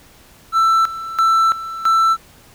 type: tone with tremolo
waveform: triangle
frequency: 1331 Hz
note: E6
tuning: 16 cents sharp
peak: -9 dBFS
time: 0.52-2.17 s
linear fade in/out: 50 ms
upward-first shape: square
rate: 1.5 Hz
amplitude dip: 80%
effects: pink hiss -47 dBFS RMS until 2.54 s